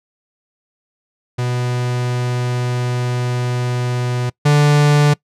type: tone pair in turn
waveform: 45% pulse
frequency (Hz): 123.47 / 146.83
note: B2 / D3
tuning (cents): 0 / 0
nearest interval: minor third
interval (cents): 300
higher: second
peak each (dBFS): -17 / -9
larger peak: second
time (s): 1.38-4.3 / 4.45-5.14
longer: first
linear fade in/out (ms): 10
effects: noise-tail reverb RT60 0.1 s tail -23 dB re dry + low-pass 8000 Hz 12 dB/octave